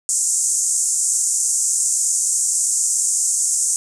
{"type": "band-pass noise", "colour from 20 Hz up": "pink", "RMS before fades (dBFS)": -19, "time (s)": [0.09, 3.76], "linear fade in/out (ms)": 0, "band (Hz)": [6700, 8900], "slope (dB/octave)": 48, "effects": []}